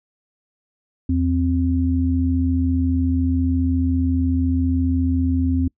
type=tone pair together; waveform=sine; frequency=82.41 / 261.6 Hz; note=E2 / C4; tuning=0 / 0 cents; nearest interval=octave + minor sixth; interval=2000 cents; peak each=-19 dBFS; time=1.09-5.68 s; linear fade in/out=5 ms; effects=noise-tail reverb RT60 0.1 s tail -25 dB re dry